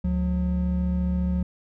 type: tone pair together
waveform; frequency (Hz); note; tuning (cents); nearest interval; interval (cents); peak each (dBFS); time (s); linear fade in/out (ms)
triangle; 71.71 / 180.7; D2 / F#3; -41 / -41; octave + major third; 1600; -23 / -22; 0.04-1.43; 5
effects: none